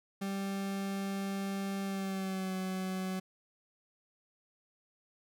40% pulse tone with pitch glide, 196 to 187.58 Hz, G3 to F#3, 0 to +24 cents, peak -33 dBFS, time 0.21-3.2 s, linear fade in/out 10 ms, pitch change -76 cents, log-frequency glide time 1.83-2.55 s, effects none

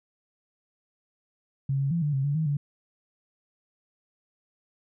sine tone with pitch steps, 136.9 / 138 / 169.2 / 147.5 / 135.1 / 143.3 / 158.3 / 143.8 Hz, C#3 / C#3 / E3 / D3 / C#3 / D3 / D#3 / D3, -21 / -7 / +45 / +8 / -44 / -42 / +30 / -36 cents, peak -23 dBFS, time 1.69-2.57 s, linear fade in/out 5 ms, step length 110 ms, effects none

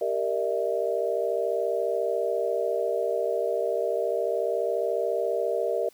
sine chord, E half-diminished seventh, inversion first, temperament equal with one note detuned, 392 / 466.2 / 599 / 659.3 Hz, G4 / Bb4 / D5 / E5, 0 / 0 / +34 / 0 cents, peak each -31 / -28 / -29 / -30 dBFS, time 0.01-5.89 s, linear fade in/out 5 ms, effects white hiss -58 dBFS RMS until 5.93 s

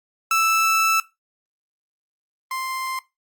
30% pulse tone pair in turn, 1318.5 / 1046.5 Hz, E6 / C6, 0 / 0 cents, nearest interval major third, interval 400 cents, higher first, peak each -14 / -23 dBFS, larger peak first, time 0.31-1 / 2.51-2.99 s, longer first, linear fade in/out 2 ms, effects noise-tail reverb RT60 0.2 s tail -17 dB re dry + Opus 48 kbps

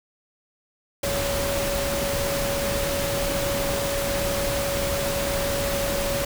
sine tone in noise, 561 Hz, C#5, 21 cents sharp, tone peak -26 dBFS, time 1.03-6.25 s, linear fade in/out 5 ms, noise pink, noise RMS -27 dBFS, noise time 1.03-6.25 s, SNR -2 dB, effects none

